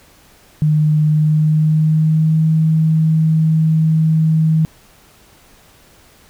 sine tone with pitch glide, 152.8 to 158.74 Hz, D#3 to D#3, -31 to +35 cents, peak -10 dBFS, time 0.62-4.65 s, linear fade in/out 0 ms, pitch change +66 cents, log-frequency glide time 1.06-2.46 s, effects pink hiss -48 dBFS RMS until 6.29 s

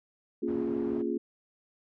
sine chord, Bb minor seventh, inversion none, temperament equal, 233.1 / 277.2 / 349.2 / 415.3 Hz, Bb3 / Db4 / F4 / Ab4, 0 / 0 / 0 / 0 cents, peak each -34 / -34 / -32 / -35 dBFS, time 0.42-1.18 s, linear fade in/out 10 ms
pink band-pass noise, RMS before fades -46 dBFS, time 0.47-1.03 s, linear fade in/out 20 ms, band 110 to 1000 Hz, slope 12 dB/octave
effects none

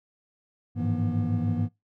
triangle tone cluster, 100.7 / 107.5 / 159.8 / 171.6 / 240 Hz, G2 / A2 / D#3 / F3 / B3, +47 / -40 / +47 / -30 / -49 cents, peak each -26 / -29 / -30 / -33 / -27 dBFS, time 0.75-1.69 s, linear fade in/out 50 ms, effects noise-tail reverb RT60 0.2 s tail -24 dB re dry

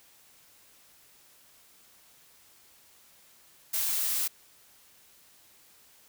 blue noise, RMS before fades -29 dBFS, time 3.73-4.28 s, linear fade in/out 10 ms, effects white hiss -59 dBFS RMS until 6.08 s

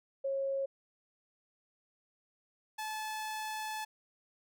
sine / sawtooth tone pair in turn, 545 / 865.1 Hz, C#5 / A5, -29 / -30 cents, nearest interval minor sixth, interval 799 cents, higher second, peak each -31 / -33 dBFS, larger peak first, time 0.24-0.66 / 2.78-3.85 s, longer second, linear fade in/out 10 ms, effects none

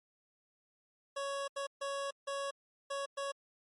25% pulse tone bursts at uneven times, 556 Hz, C#5, 5 cents sharp, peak -32 dBFS, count 6, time 1.16-1.48 / 1.56-1.67 / 1.81-2.11 / 2.27-2.51 / 2.9-3.06 / 3.17-3.32 s, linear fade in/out 10 ms, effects MP3 48 kbps

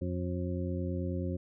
harmonic tone, 89.3 Hz, F2, 39 cents sharp, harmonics 1 / 2 / 3 / 4 / 6, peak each -34 / -37 / -39 / -40 / -42 dBFS, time 0.01-1.37 s, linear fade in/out 10 ms, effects none

